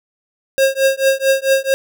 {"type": "tone with tremolo", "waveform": "square", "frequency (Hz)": 538, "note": "C5", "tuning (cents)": 48, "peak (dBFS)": -9, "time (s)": [0.58, 1.74], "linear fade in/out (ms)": 0, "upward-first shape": "triangle", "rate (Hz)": 4.5, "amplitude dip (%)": 100, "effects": []}